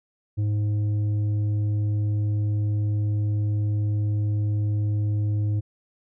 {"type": "tone with tanh clipping", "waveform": "sine", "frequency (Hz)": 104.5, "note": "G#2", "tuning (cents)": 11, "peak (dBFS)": -22, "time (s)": [0.37, 5.61], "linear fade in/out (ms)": 20, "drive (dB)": 6, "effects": []}